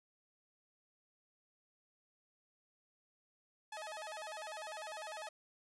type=tone with vibrato; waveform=sawtooth; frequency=734 Hz; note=F#5; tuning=14 cents flat; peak=-40 dBFS; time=3.72-5.29 s; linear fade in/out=5 ms; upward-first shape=square; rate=10 Hz; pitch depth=270 cents each way; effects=resampled to 24000 Hz

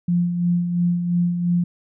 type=tone with tremolo; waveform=sine; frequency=174.61 Hz; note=F3; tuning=in tune; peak=-15 dBFS; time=0.08-1.64 s; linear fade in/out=5 ms; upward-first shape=sine; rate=2.9 Hz; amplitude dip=50%; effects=none

